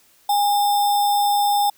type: tone with sample-and-hold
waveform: sine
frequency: 817 Hz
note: G#5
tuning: 29 cents flat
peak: -15 dBFS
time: 0.29-1.7 s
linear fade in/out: 5 ms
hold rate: 4410 Hz
effects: white hiss -56 dBFS RMS until 1.77 s